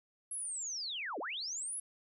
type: linear two-way sweep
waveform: sine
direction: down then up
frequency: 11070 to 258.4 to 11070 Hz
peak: -37 dBFS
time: 0.31-1.8 s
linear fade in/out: 5 ms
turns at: 1.19 s
effects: none